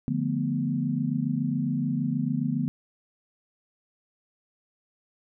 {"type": "chord", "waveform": "sine", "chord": "B half-diminished seventh", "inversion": "first", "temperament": "equal", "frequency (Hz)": [146.83, 174.61, 220, 246.9], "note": ["D3", "F3", "A3", "B3"], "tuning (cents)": [0, 0, 0, 0], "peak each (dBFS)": [-29, -32, -31, -28], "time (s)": [0.08, 2.68], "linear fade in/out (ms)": 0, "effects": []}